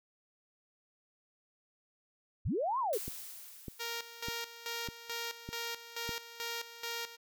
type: linear two-way sweep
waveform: sine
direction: up then down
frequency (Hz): 45 to 1101 to 366.7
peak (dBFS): -30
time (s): 2.45-2.98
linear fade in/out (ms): 10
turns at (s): 2.79
type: noise with exponential decay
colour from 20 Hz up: blue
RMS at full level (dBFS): -40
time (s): 2.93-4.96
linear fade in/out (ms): 0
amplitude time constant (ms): 440
type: click train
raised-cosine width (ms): 3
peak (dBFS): -28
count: 6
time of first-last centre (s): 3.08-6.092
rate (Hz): 1.66
type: tone with tremolo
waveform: 5% pulse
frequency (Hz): 466.2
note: A#4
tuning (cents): 0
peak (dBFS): -25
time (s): 3.79-7.17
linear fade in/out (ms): 20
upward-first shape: square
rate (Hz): 2.3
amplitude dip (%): 75
effects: none